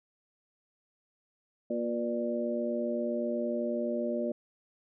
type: harmonic tone with a mistuned harmonic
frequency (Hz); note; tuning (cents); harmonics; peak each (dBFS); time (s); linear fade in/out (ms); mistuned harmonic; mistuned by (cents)
118.3; A#2; +26; 2 / 3 / 4 / 5; -33 / -36 / -38 / -33; 1.7-4.32; 5; 4; +38
effects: none